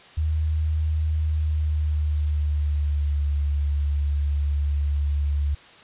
sine tone with pitch glide, 77.78 to 72.15 Hz, D#2 to D2, 0 to -30 cents, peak -20 dBFS, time 0.17-5.55 s, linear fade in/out 10 ms, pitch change -130 cents, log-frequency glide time 1.15-3.29 s, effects white hiss -48 dBFS RMS until 5.83 s + resampled to 8000 Hz

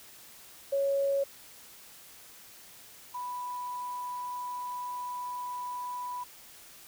sine tone pair in turn, 554.4 / 987.8 Hz, C#5 / B5, 0 / 0 cents, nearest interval minor seventh, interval 1000 cents, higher second, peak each -25 / -34 dBFS, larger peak first, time 0.72-1.24 / 3.14-6.24 s, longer second, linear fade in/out 10 ms, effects white hiss -52 dBFS RMS until 6.87 s

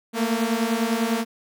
sawtooth beating tone pair, 223.2 / 233.2 Hz, A3 / A#3, +25 / +1 cents, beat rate 10 Hz, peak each -20 / -20 dBFS, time 0.13-1.25 s, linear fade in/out 50 ms, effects none

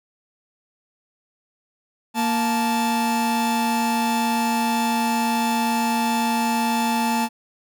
45% pulse tone pair together, 233.1 / 874.5 Hz, A#3 / A5, 0 / -11 cents, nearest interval octave + major seventh, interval 2289 cents, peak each -22 dBFS, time 2.14-7.29 s, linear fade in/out 50 ms, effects none

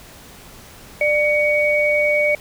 sine tone pair together, 594.6 / 2245 Hz, D5 / C#7, +21 / +21 cents, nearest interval octave + major seventh, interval 2300 cents, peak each -17 dBFS, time 1.01-2.35 s, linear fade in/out 2 ms, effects pink hiss -42 dBFS RMS until 2.4 s

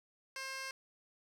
15% pulse tone with band-pass filter, 532 Hz, C5, 29 cents sharp, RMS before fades -43 dBFS, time 0.36-0.71 s, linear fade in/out 2 ms, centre 4000 Hz, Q 0.74, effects 12-bit

